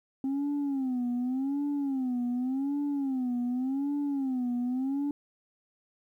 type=tone with vibrato; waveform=sine; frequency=264.8 Hz; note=C4; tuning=21 cents sharp; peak=-25 dBFS; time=0.24-5.11 s; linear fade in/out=2 ms; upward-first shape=sine; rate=0.87 Hz; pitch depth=150 cents each way; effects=tanh soft clip ceiling -26 dBFS + 11-bit